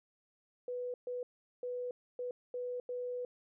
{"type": "tone bursts at uneven times", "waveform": "sine", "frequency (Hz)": 493.9, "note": "B4", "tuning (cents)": 0, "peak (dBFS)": -36, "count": 6, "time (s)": [[0.68, 0.94], [1.07, 1.23], [1.63, 1.91], [2.19, 2.31], [2.54, 2.8], [2.89, 3.25]], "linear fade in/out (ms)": 2, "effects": []}